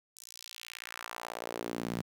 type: tone with high-pass filter sweep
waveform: sawtooth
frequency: 58.27 Hz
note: A#1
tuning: in tune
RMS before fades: -41 dBFS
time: 0.16-2.02 s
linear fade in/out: 10 ms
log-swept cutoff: 7700 to 160 Hz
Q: 1.7
effects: 10-bit